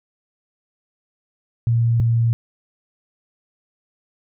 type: tone pair in turn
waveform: sine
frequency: 116.54 / 116 Hz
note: A#2 / A#2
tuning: 0 / -8 cents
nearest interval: unison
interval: 8 cents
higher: first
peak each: -14 dBFS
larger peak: neither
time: 1.67-2 / 2-2.33 s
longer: neither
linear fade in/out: 0 ms
effects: none